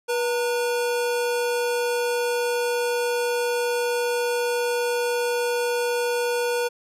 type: tone pair together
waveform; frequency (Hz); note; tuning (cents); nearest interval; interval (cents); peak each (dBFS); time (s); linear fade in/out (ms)
square; 484.2 / 914; B4 / A#5; -34 / -34; major seventh; 1100; -23 / -31; 0.08-6.69; 20
effects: resampled to 32000 Hz

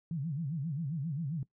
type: tone with vibrato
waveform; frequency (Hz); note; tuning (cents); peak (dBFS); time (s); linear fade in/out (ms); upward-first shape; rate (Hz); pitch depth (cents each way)
sine; 151.4; D#3; -47; -32; 0.11-1.43; 2; sine; 7.5; 230
effects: noise-tail reverb RT60 0.1 s tail -18 dB re dry

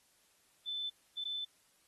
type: tone bursts at uneven times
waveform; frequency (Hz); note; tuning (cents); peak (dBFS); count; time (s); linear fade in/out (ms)
sine; 3520; A7; 0; -36; 2; 0.66-0.9 / 1.17-1.45; 10
effects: white hiss -70 dBFS RMS until 1.87 s + AAC 32 kbps

